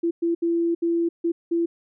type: tone bursts at uneven times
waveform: sine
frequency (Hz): 337.5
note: E4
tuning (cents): +41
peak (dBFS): -19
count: 6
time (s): 0.03-0.11 / 0.22-0.35 / 0.42-0.75 / 0.82-1.09 / 1.24-1.32 / 1.51-1.66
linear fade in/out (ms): 10
effects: none